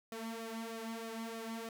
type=tone with flanger; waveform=sawtooth; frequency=226.3 Hz; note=A3; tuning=49 cents sharp; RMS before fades=-43 dBFS; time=0.12-1.69 s; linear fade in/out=2 ms; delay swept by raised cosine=1.6 to 3.5 ms; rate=3.2 Hz; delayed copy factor=+0.7; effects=none